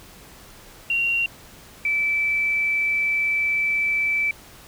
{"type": "tone pair in turn", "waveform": "sine", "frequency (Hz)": [2757, 2318], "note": ["F7", "D7"], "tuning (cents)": [-23, -23], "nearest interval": "minor third", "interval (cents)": 300, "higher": "first", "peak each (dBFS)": -19, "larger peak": "neither", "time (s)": [[0.9, 1.26], [1.85, 4.31]], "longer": "second", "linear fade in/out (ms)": 2, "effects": ["pink hiss -46 dBFS RMS until 4.67 s"]}